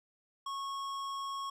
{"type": "tone with hard clipping", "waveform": "sine", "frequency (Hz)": 1098, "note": "C#6", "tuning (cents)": -17, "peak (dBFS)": -38, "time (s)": [0.46, 1.5], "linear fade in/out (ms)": 5, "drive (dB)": 13, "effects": []}